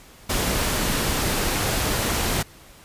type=noise; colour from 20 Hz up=pink; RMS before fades=-23 dBFS; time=0.29-2.43 s; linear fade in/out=10 ms; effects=pink hiss -48 dBFS RMS until 2.84 s + resampled to 32000 Hz